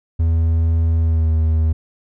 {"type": "tone with pitch glide", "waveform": "triangle", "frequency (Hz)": [81.9, 79.61], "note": ["E2", "D#2"], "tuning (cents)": [-11, 40], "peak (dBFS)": -11, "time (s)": [0.19, 1.73], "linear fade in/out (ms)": 10, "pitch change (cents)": -49, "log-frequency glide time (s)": [1.01, 1.3], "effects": []}